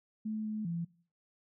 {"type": "tone with pitch steps", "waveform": "sine", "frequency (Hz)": [216.5, 214.9, 169.2], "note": ["A3", "A3", "E3"], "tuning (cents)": [-28, -41, 45], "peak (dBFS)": -33, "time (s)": [0.25, 0.85], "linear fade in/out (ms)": 10, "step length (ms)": 200, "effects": ["noise-tail reverb RT60 0.5 s tail -22 dB re dry"]}